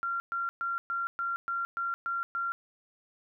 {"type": "tone bursts", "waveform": "sine", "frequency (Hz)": 1378, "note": "F6", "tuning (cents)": -24, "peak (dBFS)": -29, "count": 9, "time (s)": [0.03, 2.52], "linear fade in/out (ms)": 0, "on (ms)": 170, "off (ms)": 120, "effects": []}